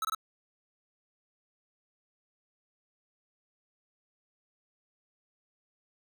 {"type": "tone bursts", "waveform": "square", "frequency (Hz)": 1300, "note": "E6", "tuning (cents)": -24, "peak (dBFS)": -30, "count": 3, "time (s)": [0.02, 0.148], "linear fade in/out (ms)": 2, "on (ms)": 28, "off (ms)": 22, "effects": []}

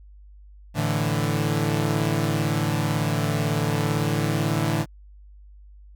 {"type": "chord", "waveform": "sawtooth", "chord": "A suspended fourth", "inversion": "none", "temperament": "equal", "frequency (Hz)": [110, 146.83, 164.81], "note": ["A2", "D3", "E3"], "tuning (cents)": [0, 0, 0], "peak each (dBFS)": [-22, -21, -23], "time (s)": [0.74, 4.86], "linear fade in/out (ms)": 50, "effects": ["added 50 Hz sine -44 dBFS peak until 5.95 s"]}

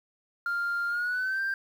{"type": "tone with pitch glide", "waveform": "sine", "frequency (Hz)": [1398, 1578.3], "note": ["F6", "G6"], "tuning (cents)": [1, 11], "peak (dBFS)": -25, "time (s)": [0.46, 1.54], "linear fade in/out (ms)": 2, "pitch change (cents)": 210, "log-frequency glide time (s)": [0.88, 1.42], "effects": ["tanh soft clip ceiling -24 dBFS", "9-bit"]}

